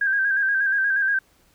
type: tone with vibrato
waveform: sine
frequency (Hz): 1596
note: G6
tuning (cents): +31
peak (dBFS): -18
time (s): 0.01-1.19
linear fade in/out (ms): 5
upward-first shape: square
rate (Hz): 8.4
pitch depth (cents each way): 43
effects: pink hiss -60 dBFS RMS until 1.54 s